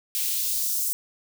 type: noise with high-pass filter sweep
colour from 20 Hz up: blue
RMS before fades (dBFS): -26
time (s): 0.15-0.93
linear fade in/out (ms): 0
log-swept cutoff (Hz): 2500 to 7200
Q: 1.2
effects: none